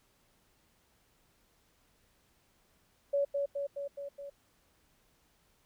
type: tone with echo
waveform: sine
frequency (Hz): 564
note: C#5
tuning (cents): +30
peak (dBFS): -26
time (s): 3.13-3.25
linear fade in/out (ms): 10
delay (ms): 210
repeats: 5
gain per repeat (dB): -3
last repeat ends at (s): 4.3
effects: pink hiss -70 dBFS RMS until 5.65 s